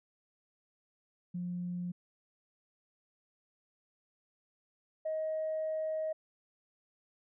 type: tone pair in turn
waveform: sine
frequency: 177.2 / 629.5 Hz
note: F3 / D#5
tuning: +25 / +20 cents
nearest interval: octave + minor seventh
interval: 2195 cents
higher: second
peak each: -34 / -31 dBFS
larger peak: second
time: 1.34-1.92 / 5.05-6.13 s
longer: second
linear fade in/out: 10 ms
effects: tanh soft clip ceiling -28 dBFS